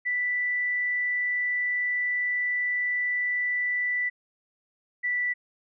sine tone pair in turn, 1975.5 / 1967.8 Hz, B6 / B6, 0 / -7 cents, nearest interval unison, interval 7 cents, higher first, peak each -24 dBFS, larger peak neither, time 0.05-4.1 / 5.03-5.34 s, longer first, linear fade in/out 20 ms, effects none

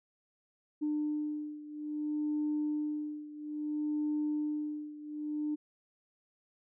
sine beating tone pair, 300 / 300.6 Hz, D4 / D4, +37 / +40 cents, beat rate 0.6 Hz, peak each -33 / -36 dBFS, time 0.81-5.56 s, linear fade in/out 20 ms, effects tanh soft clip ceiling -25 dBFS

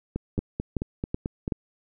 two click trains, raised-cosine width 3 ms, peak -15 / -13 dBFS, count 7 / 4, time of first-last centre 0.16-1.479 / 0.39-1.522 s, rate 4.55 / 2.65 Hz, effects none

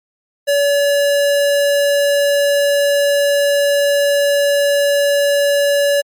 square tone, 570 Hz, C#5, 48 cents sharp, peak -12 dBFS, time 0.47-6.02 s, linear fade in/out 20 ms, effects MP3 64 kbps

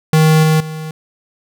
square tone with level steps, 157 Hz, D#3, 16 cents sharp, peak -8 / -10 / -24 dBFS, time 0.13-0.91 s, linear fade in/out 2 ms, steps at 0.43 / 0.6 s, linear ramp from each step 5 ms, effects none

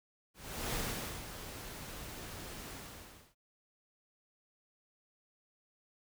pink noise with ADSR envelope, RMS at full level -36 dBFS, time 0.34-3.35 s, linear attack 410 ms, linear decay 470 ms, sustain -10 dB, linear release 630 ms, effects none

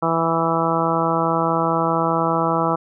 harmonic tone with a mistuned harmonic, 164.81 Hz, E3, in tune, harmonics 1 / 2 / 3 / 4 / 5 / 6 / 7 / 8, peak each -25 / -25 / -25 / -25 / -25 / -25 / -25 / -25 dBFS, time 0.02-2.76 s, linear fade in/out 10 ms, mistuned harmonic 1, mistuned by +15 cents, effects none

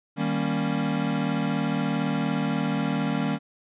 square chord, Eb dominant seventh, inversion none, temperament equal, 155.56 / 196 / 233.1 / 277.2 Hz, Eb3 / G3 / Bb3 / Db4, 0 / 0 / 0 / 0 cents, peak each -30 dBFS, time 0.16-3.39 s, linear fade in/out 50 ms, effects resampled to 8000 Hz

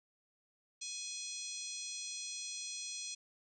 harmonic tone, 838 Hz, G#5, 15 cents sharp, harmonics 3 / 4 / 5 / 6 / 7 / 8 / 9 / 10, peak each -51 / -50 / -47 / -54 / -45 / -51 / -55 / -51 dBFS, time 0.81-3.15 s, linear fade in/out 10 ms, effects none

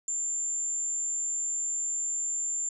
sine tone, 7250 Hz, A#8, 49 cents flat, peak -28 dBFS, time 0.08-2.69 s, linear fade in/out 2 ms, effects none

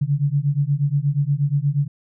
sine beating tone pair, 138.9 / 147.3 Hz, C#3 / D3, +4 / +6 cents, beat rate 8.4 Hz, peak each -20 dBFS, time 0.01-1.88 s, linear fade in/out 10 ms, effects none

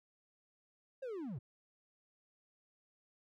triangle linear sweep, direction down, 550 to 103.83 Hz, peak -38 dBFS, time 1.02-1.39 s, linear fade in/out 10 ms, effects none

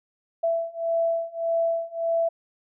sine beating tone pair, 665 / 666.7 Hz, E5 / E5, +15 / +19 cents, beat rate 1.7 Hz, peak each -26 / -25 dBFS, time 0.43-2.29 s, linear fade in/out 10 ms, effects none

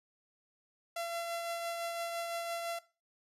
sawtooth tone with tremolo, 679 Hz, F5, 49 cents flat, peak -31 dBFS, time 0.96-2.79 s, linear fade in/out 5 ms, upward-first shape triangle, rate 5.9 Hz, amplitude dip 35%, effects noise-tail reverb RT60 0.3 s tail -17 dB re dry + resampled to 32000 Hz

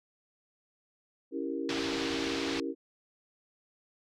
sine chord, C# diminished seventh, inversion none, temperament equal, 277.2 / 329.6 / 392 / 466.2 Hz, C#4 / E4 / G4 / Bb4, 0 / 0 / 0 / 0 cents, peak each -36 / -36 / -39 / -39 dBFS, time 1.31-2.75 s, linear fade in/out 50 ms
white low-pass noise, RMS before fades -37 dBFS, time 1.69-2.6 s, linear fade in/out 2 ms, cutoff 4700 Hz, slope 24 dB/octave
effects none

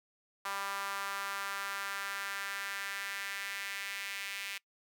sawtooth tone with high-pass filter sweep, 197.8 Hz, G3, 16 cents sharp, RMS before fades -39 dBFS, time 0.45-4.58 s, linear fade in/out 5 ms, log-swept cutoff 1100 to 2300 Hz, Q 2.3, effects noise-tail reverb RT60 0.1 s tail -23 dB re dry

